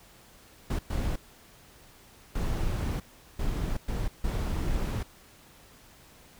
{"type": "noise bursts at uneven times", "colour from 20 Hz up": "brown", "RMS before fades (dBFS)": -29, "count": 6, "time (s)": [[0.7, 0.79], [0.9, 1.16], [2.35, 3], [3.39, 3.77], [3.88, 4.08], [4.24, 5.03]], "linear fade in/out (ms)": 5, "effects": ["pink hiss -55 dBFS RMS until 6.39 s"]}